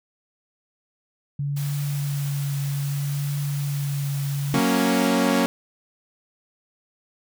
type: tone with vibrato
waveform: sine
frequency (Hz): 142.1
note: C#3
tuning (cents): +43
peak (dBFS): -23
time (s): 1.39-4.59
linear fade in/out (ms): 5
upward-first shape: triangle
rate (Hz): 0.62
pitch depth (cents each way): 20
type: high-pass noise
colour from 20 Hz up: white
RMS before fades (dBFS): -38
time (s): 1.56-5.08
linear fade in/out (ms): 10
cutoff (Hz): 520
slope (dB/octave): 96
type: chord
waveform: sawtooth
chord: F# major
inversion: none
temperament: equal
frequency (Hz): 185 / 233.1 / 277.2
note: F#3 / A#3 / C#4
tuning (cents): 0 / 0 / 0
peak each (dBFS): -21 / -18 / -18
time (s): 4.54-5.46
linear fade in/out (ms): 0
effects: none